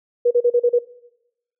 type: tone bursts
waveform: sine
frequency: 482.8 Hz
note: B4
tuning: 39 cents flat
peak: -12 dBFS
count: 6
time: 0.25-0.79 s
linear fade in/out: 10 ms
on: 60 ms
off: 36 ms
effects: noise-tail reverb RT60 0.9 s tail -20 dB re dry